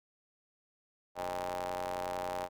sawtooth ring-modulated tone, 91 Hz, F#2, 28 cents flat, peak -28 dBFS, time 1.15-2.49 s, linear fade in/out 50 ms, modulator 710 Hz, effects none

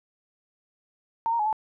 sine tone with pitch steps, 913 / 932 / 845 / 870 Hz, A#5 / A#5 / G#5 / A5, -36 / -1 / +30 / -20 cents, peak -22 dBFS, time 1.26-1.528 s, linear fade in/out 0 ms, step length 67 ms, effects none

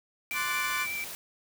sine tone with vibrato, 2337 Hz, D7, 9 cents flat, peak -32 dBFS, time 0.31-1.04 s, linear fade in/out 0 ms, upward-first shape sine, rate 8.3 Hz, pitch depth 11 cents each way
white noise, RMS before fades -40 dBFS, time 0.31-1.15 s, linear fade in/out 0 ms
35% pulse chord, D dominant seventh, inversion third, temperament equal, 1046.5 / 1174.7 / 1480 / 1760 Hz, C6 / D6 / F#6 / A6, 0 / 0 / 0 / 0 cents, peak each -34 dBFS, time 0.33-0.87 s, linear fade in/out 50 ms
effects none

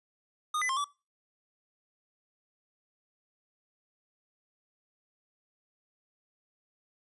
square tone with pitch steps, 1230 / 2009 / 1062 / 1152 Hz, D#6 / B6 / C6 / D6, -20 / +29 / +25 / -34 cents, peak -29 dBFS, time 0.54-0.844 s, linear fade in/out 5 ms, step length 76 ms, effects noise-tail reverb RT60 0.3 s tail -23 dB re dry + resampled to 24000 Hz

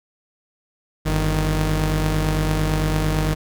sawtooth tone pair together, 48.89 / 155.56 Hz, G1 / D#3, -4 / 0 cents, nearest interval octave + minor sixth, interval 2004 cents, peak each -17 dBFS, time 1.05-3.35 s, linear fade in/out 20 ms, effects none

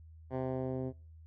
10% pulse tone with low-pass filter sweep, 130.1 Hz, C3, 9 cents flat, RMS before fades -36 dBFS, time 0.3-0.93 s, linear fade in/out 50 ms, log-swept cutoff 990 to 360 Hz, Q 0.86, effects noise-tail reverb RT60 0.4 s tail -24 dB re dry + added 80 Hz sine -51 dBFS peak until 1.26 s

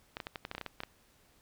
clicks, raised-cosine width 0.3 ms, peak -22 dBFS, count 12, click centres 0.169 / 0.202 / 0.269 / 0.358 / 0.451 / 0.514 / 0.55 / 0.581 / 0.613 / 0.663 / 0.804 / 0.835 s, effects pink hiss -66 dBFS RMS until 1.41 s

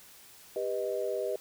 sine chord, G augmented, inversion none, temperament equal with one note detuned, 397 / 493.9 / 622.3 Hz, G4 / B4 / D#5, +22 / 0 / 0 cents, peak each -34 dBFS, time 0.56-1.36 s, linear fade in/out 2 ms, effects white hiss -54 dBFS RMS until 1.4 s

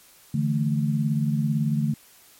sine chord, D suspended second, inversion none, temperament equal, 146.83 / 164.81 / 220 Hz, D3 / E3 / A3, 0 / 0 / 0 cents, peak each -23 / -28 / -25 dBFS, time 0.34-1.94 s, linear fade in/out 5 ms, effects white hiss -53 dBFS RMS until 2.39 s + MP3 64 kbps

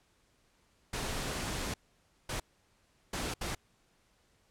pink noise bursts at uneven times, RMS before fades -36 dBFS, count 4, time 0.93-1.74 / 2.29-2.4 / 3.13-3.34 / 3.41-3.55 s, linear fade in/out 5 ms, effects pink hiss -70 dBFS RMS until 4.5 s + low-pass 10000 Hz 12 dB/octave

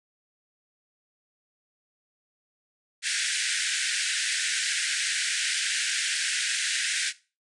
pink band-pass noise, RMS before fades -28 dBFS, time 3.02-7.13 s, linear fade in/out 50 ms, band 1500 to 9700 Hz, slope 96 dB/octave, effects noise-tail reverb RT60 0.3 s tail -17 dB re dry

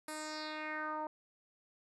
10% pulse tone with low-pass filter sweep, 308 Hz, D#4, 17 cents flat, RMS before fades -41 dBFS, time 0.08-1.07 s, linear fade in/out 2 ms, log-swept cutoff 11000 to 820 Hz, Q 3.3, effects none

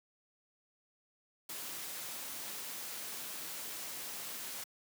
white noise, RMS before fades -43 dBFS, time 1.49-4.64 s, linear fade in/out 5 ms, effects high-pass 150 Hz 12 dB/octave

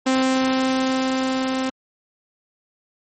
sawtooth tone with level ramp, 261.6 Hz, C4, in tune, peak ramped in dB -12 to -17 dBFS, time 0.06-1.7 s, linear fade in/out 10 ms, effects MP3 32 kbps

